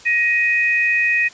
sine tone pair together, 1886 / 2499 Hz, A#6 / D#7, +20 / +7 cents, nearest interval perfect fourth, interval 487 cents, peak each -17 dBFS, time 0.05-1.29 s, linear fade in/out 20 ms, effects white hiss -43 dBFS RMS until 1.33 s + resampled to 16000 Hz

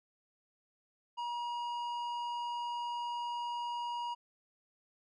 triangle tone with tanh clipping, 955 Hz, A#5, 42 cents sharp, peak -37 dBFS, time 1.17-4.15 s, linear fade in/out 20 ms, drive 14 dB, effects none

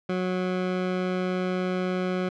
20% pulse tone, 183.4 Hz, F#3, 15 cents flat, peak -20 dBFS, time 0.09-2.29 s, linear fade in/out 5 ms, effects low-pass 3000 Hz 12 dB/octave

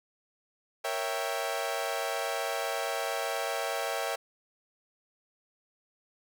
sawtooth chord, A# diminished seventh, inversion none, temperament equal, 466.2 / 554.4 / 659.3 / 784 Hz, A#4 / C#5 / E5 / G5, 0 / 0 / 0 / 0 cents, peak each -34 / -32 / -31 / -32 dBFS, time 0.84-4.16 s, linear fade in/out 10 ms, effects none

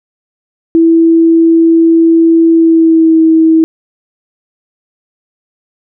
sine tone with pitch glide, 329.6 to 322.1 Hz, E4 to E4, 0 to -40 cents, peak -3 dBFS, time 0.75-3.64 s, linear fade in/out 0 ms, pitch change -40 cents, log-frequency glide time 2.52-3.2 s, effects none

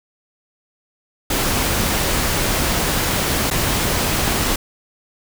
pink noise with dropouts, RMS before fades -19 dBFS, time 1.3-4.56 s, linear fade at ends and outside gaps 5 ms, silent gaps 3.503-3.51 s, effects none

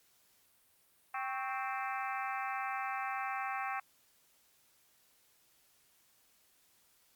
harmonic tone with a mistuned harmonic, 261.6 Hz, C4, in tune, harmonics 3 / 4 / 5 / 6 / 7 / 8 / 9 / 10, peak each -39 / -41 / -43 / -45 / -46 / -47 / -48 / -49 dBFS, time 1.14-3.8 s, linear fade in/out 5 ms, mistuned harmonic 4, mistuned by +95 cents, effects white hiss -69 dBFS RMS until 7.15 s + Opus 48 kbps

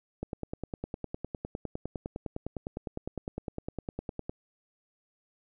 click train, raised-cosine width 2 ms, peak -21 dBFS, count 41, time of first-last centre 0.23-4.295 s, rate 9.84 Hz, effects none

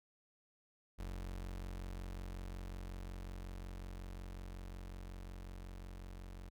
35% pulse tone with level ramp, 45.47 Hz, F#1, 29 cents flat, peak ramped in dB -40 to -46 dBFS, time 0.98-6.5 s, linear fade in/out 20 ms, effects none

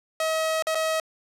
sawtooth tone with dropouts, 638 Hz, D#5, 43 cents sharp, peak -19 dBFS, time 0.2-1 s, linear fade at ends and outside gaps 2 ms, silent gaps 0.624-0.669 / 0.748-0.753 s, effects low-pass 12000 Hz 12 dB/octave

